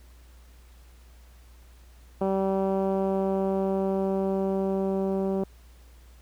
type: tone with low-pass filter sweep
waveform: 10% pulse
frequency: 192.9 Hz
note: G3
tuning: 28 cents flat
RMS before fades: -26 dBFS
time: 2.21-5.44 s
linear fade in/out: 5 ms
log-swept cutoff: 640 to 420 Hz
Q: 1
effects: added 60 Hz sine -49 dBFS peak until 6.21 s + pink hiss -60 dBFS RMS until 6.21 s